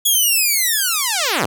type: linear sweep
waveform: 5% pulse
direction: down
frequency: 3387 to 74.8 Hz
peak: -5 dBFS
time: 0.05-1.46 s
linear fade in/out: 10 ms
effects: none